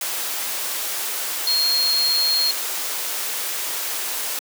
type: tone in noise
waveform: sine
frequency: 4251 Hz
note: C8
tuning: 27 cents sharp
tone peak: -17 dBFS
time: 1.47-2.51 s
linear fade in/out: 2 ms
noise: white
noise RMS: -26 dBFS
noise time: 0.01-4.39 s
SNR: +6 dB
effects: high-pass 400 Hz 12 dB/octave